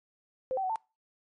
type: tone with pitch steps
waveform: sine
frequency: 518 / 770 / 747 / 889 Hz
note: C5 / G5 / F#5 / A5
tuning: -17 / -31 / +16 / +18 cents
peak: -28 dBFS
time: 0.51-0.758 s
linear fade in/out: 0 ms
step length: 62 ms
effects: noise-tail reverb RT60 0.3 s tail -24 dB re dry + MP3 48 kbps